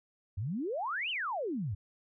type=exponential two-way sweep; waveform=sine; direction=up then down; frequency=87.31 to 3136 to 87.31 Hz; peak=-32 dBFS; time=0.37-1.75 s; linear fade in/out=10 ms; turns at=1.1 s; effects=none